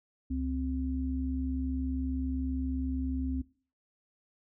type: tone pair together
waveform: sine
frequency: 69.34 / 260.9 Hz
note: C#2 / C4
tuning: +1 / -5 cents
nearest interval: octave + major seventh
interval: 2294 cents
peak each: -33 / -32 dBFS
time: 0.3-3.42 s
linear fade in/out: 10 ms
effects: noise-tail reverb RT60 0.4 s tail -19 dB re dry